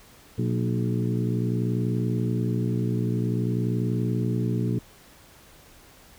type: harmonic tone with a mistuned harmonic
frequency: 60.5 Hz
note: B1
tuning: 35 cents flat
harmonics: 2 / 3 / 4 / 5 / 6 / 7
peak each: -25 / -29 / -31 / -33 / -35 / -36 dBFS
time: 0.38-4.79 s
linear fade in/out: 5 ms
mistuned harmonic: 4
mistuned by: -64 cents
effects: pink hiss -52 dBFS RMS until 6.18 s